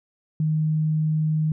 sine tone, 155.56 Hz, D#3, in tune, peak -19 dBFS, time 0.4-1.52 s, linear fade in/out 2 ms, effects none

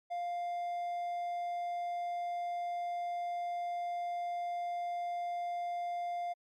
triangle tone, 700 Hz, F5, 4 cents sharp, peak -32 dBFS, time 0.1-6.34 s, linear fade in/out 20 ms, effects MP3 64 kbps

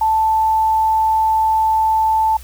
sine tone, 880 Hz, A5, in tune, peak -12 dBFS, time 0.01-2.37 s, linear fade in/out 5 ms, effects added 63 Hz sine -34 dBFS peak until 2.43 s + white hiss -43 dBFS RMS until 2.43 s

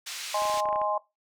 pink band-pass noise, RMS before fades -37 dBFS, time 0.06-0.61 s, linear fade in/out 10 ms, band 2500 to 7600 Hz, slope 12 dB/octave
sine chord, Ab major, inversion second, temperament equal, 622.3 / 830.6 / 1046.5 Hz, Eb5 / Ab5 / C6, 0 / 0 / 0 cents, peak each -29 dBFS, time 0.34-0.98 s, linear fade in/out 5 ms
clicks, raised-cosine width 0.5 ms, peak -25 dBFS, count 10, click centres 0.421 / 0.454 / 0.498 / 0.542 / 0.574 / 0.656 / 0.688 / 0.728 / 0.759 / 0.816 s
effects noise-tail reverb RT60 0.2 s tail -18 dB re dry

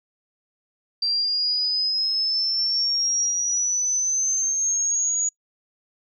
sine exponential sweep, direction up, 4699 to 6810 Hz, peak -20 dBFS, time 1.02-5.29 s, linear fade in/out 5 ms, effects noise-tail reverb RT60 0.1 s tail -22 dB re dry

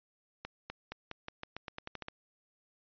accelerating click train, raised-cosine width 0.3 ms, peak -24 dBFS, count 13, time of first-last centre 0.45-2.084 s, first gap 250 ms, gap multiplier 0.88, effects resampled to 11025 Hz

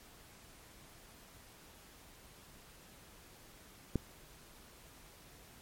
click, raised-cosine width 3 ms, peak -18 dBFS, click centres 3.957 s, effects pink hiss -58 dBFS RMS until 5.61 s + MP3 64 kbps

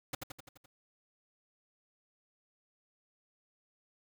pink noise with echo, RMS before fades -36 dBFS, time 0.13-0.15 s, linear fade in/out 5 ms, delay 85 ms, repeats 6, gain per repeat -4 dB, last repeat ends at 0.66 s, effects none

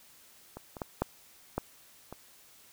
clicks, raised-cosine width 1 ms, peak -27 / -28 / -19 / -13 / -16 / -27 dBFS, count 6, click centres 0.57 / 0.768 / 0.818 / 1.02 / 1.58 / 2.126 s, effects white hiss -58 dBFS RMS until 2.72 s

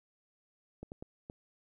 clicks, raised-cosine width 2 ms, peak -30 dBFS, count 4, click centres 0.83 / 0.919 / 1.025 / 1.299 s, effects 12-bit

